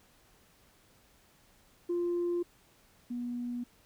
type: tone pair in turn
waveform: sine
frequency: 348.4 / 242.5 Hz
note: F4 / B3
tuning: -4 / -31 cents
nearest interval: tritone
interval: 627 cents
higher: first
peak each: -27 / -33 dBFS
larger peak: first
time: 1.89-2.43 / 3.1-3.64 s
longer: neither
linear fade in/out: 10 ms
effects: tanh soft clip ceiling -26 dBFS + pink hiss -64 dBFS RMS until 3.85 s